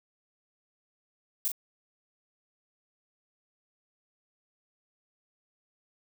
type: noise with echo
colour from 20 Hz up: violet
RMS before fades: -28 dBFS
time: 1.45-1.48 s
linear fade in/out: 0 ms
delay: 37 ms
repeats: 1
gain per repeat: -6 dB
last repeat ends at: 1.517 s
effects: none